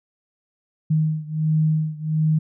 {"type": "beating tone pair", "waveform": "sine", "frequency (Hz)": [155.56, 156.96], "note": ["D#3", "D#3"], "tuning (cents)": [0, 15], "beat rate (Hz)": 1.4, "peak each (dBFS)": [-20, -22], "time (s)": [0.9, 2.39], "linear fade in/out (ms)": 10, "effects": []}